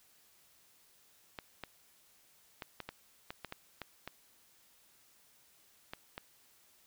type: clicks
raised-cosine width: 0.3 ms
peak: -25 dBFS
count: 12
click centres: 1.388 / 1.637 / 2.622 / 2.803 / 2.89 / 3.305 / 3.447 / 3.524 / 3.817 / 4.076 / 5.935 / 6.179 s
effects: white hiss -66 dBFS RMS until 6.86 s